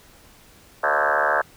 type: tone with frequency modulation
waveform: sine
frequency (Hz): 1100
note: C#6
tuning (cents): -14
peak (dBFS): -17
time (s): 0.83-1.42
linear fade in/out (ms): 10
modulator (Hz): 73.7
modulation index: 7.8
effects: pink hiss -51 dBFS RMS until 1.56 s